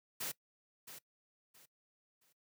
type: noise with echo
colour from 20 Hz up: white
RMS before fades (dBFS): -40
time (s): 0.2-0.32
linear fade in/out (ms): 10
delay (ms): 670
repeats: 3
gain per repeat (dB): -11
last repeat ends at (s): 2.33
effects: noise-tail reverb RT60 0.1 s tail -20 dB re dry + high-pass 80 Hz 12 dB/octave